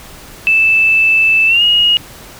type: tone with pitch glide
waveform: sine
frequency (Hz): 2637 to 2876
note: E7 to F#7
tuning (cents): 0 to -50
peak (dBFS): -7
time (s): 0.47-1.97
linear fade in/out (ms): 0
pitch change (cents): +150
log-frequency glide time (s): 1.47-1.63
effects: pink hiss -35 dBFS RMS until 2.39 s